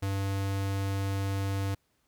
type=tone; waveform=square; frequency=98 Hz; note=G2; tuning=in tune; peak=-29 dBFS; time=0.02-1.75 s; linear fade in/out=10 ms; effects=pink hiss -73 dBFS RMS until 2.07 s